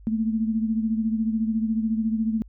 sine beating tone pair, 220 / 234 Hz, A3 / A#3, 0 / +7 cents, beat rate 14 Hz, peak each -22 / -29 dBFS, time 0.07-2.42 s, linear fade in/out 0 ms, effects added 50 Hz sine -44 dBFS peak until 2.48 s

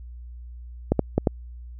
clicks, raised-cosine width 2 ms, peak -5 dBFS, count 4, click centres 0.92 / 0.993 / 1.18 / 1.272 s, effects added 60 Hz sine -37 dBFS peak until 1.79 s

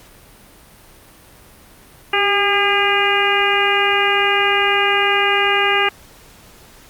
harmonic tone with a mistuned harmonic, 404.7 Hz, G#4, 45 cents flat, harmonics 1 / 2 / 3 / 4 / 5 / 6 / 7, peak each -21 / -21 / -21 / -21 / -21 / -21 / -21 dBFS, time 2.13-5.89 s, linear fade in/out 5 ms, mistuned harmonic 1, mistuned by -39 cents, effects pink hiss -45 dBFS RMS until 6.89 s + Opus 48 kbps

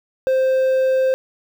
triangle tone, 523.3 Hz, C5, in tune, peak -12 dBFS, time 0.27-1.14 s, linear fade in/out 0 ms, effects 8-bit

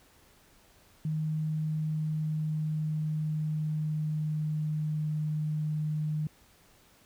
sine tone with pitch glide, 155.56 to 153.06 Hz, D#3 to D#3, 0 to -28 cents, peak -28 dBFS, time 1.05-6.27 s, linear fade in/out 2 ms, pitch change -28 cents, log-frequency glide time 1.33-5.17 s, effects pink hiss -61 dBFS RMS until 7.05 s

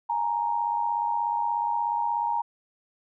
sine tone pair together, 835.6 / 932.3 Hz, G#5 / A#5, +10 / 0 cents, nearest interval major second, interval 190 cents, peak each -29 / -25 dBFS, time 0.09-2.42 s, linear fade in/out 10 ms, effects none

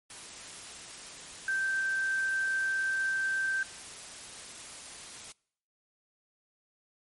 sine tone in noise, 1561 Hz, G6, 8 cents flat, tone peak -27 dBFS, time 1.48-3.63 s, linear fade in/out 2 ms, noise white, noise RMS -45 dBFS, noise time 0.1-5.32 s, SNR +15 dB, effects noise-tail reverb RT60 0.7 s tail -26 dB re dry + MP3 48 kbps

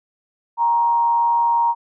sine tone with frequency modulation, 937 Hz, A#5, 9 cents sharp, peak -14 dBFS, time 0.57-1.75 s, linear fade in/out 50 ms, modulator 146 Hz, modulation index 0.28, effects none

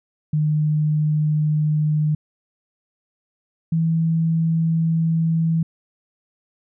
sine tone pair in turn, 152.3 / 163.2 Hz, D#3 / E3, -37 / -17 cents, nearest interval minor second, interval 120 cents, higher second, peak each -16 dBFS, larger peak neither, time 0.33-2.15 / 3.72-5.63 s, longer second, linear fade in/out 5 ms, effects none

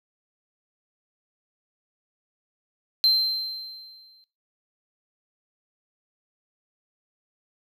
triangle tone with exponential decay, 4121 Hz, C8, 27 cents flat, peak -14 dBFS, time 3.04-4.24 s, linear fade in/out 0 ms, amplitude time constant 260 ms, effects noise-tail reverb RT60 0.3 s tail -18 dB re dry

